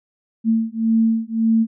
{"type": "beating tone pair", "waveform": "sine", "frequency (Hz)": [224, 225.8], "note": ["A3", "A3"], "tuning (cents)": [31, 45], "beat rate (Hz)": 1.8, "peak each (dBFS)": -18, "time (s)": [0.44, 1.67], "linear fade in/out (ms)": 50, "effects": []}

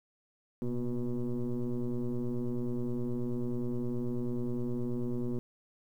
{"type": "tone with frequency modulation", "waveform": "sine", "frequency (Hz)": 118.3, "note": "A#2", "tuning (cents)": 26, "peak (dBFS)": -28, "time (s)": [0.62, 5.39], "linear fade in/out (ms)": 0, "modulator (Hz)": 123, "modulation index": 2.1, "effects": ["tanh soft clip ceiling -28 dBFS", "11-bit"]}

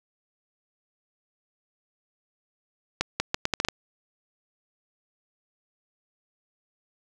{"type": "accelerating click train", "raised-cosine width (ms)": 0.2, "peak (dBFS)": -6, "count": 8, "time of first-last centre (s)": [3.01, 3.686], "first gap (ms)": 190, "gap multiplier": 0.76, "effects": []}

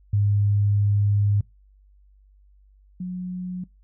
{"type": "tone pair in turn", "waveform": "sine", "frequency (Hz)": [102.2, 181.68], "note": ["G#2", "F#3"], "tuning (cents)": [-27, -31], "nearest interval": "minor seventh", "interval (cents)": 996, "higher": "second", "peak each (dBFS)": [-17, -27], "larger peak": "first", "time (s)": [[0.13, 1.41], [3, 3.64]], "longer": "first", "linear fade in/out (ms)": 5, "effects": ["noise-tail reverb RT60 0.2 s tail -23 dB re dry", "added 49 Hz sine -52 dBFS peak until 3.83 s"]}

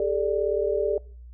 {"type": "chord", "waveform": "sine", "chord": "G suspended second", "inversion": "none", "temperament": "equal with one note detuned", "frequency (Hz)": [401.6, 440, 587.3], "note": ["G4", "A4", "D5"], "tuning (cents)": [42, 0, 0], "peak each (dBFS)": -26, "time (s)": [0, 0.98], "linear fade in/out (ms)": 2, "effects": ["noise-tail reverb RT60 0.5 s tail -24 dB re dry", "added 60 Hz sine -41 dBFS peak until 1.33 s"]}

